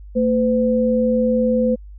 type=tone pair together; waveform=sine; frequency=226 / 507.4 Hz; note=A3 / B4; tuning=+47 / +47 cents; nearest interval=octave + major second; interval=1400 cents; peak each=-17 dBFS; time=0.15-1.76 s; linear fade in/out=20 ms; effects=added 50 Hz sine -35 dBFS peak until 1.98 s